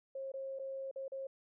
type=tone with dropouts; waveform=sine; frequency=538 Hz; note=C5; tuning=48 cents sharp; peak=-39 dBFS; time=0.15-1.27 s; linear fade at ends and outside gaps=5 ms; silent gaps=0.319-0.338 / 0.589-0.595 / 0.913-0.959 / 1.081-1.119 s; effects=none